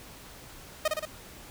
sawtooth tone with echo, 620 Hz, D#5, 6 cents flat, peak -19 dBFS, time 0.85-0.88 s, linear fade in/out 5 ms, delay 58 ms, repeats 3, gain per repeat -3 dB, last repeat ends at 1.054 s, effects pink hiss -48 dBFS RMS until 1.5 s

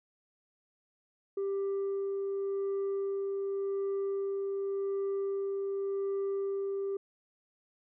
sine tone with tremolo, 394 Hz, G4, 9 cents sharp, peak -27 dBFS, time 1.37-6.97 s, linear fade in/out 5 ms, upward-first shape sine, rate 0.88 Hz, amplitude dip 25%, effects tanh soft clip ceiling -29 dBFS

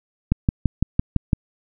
click train, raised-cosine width 5 ms, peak -4 dBFS, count 7, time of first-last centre 0.32-1.332 s, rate 5.93 Hz, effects none

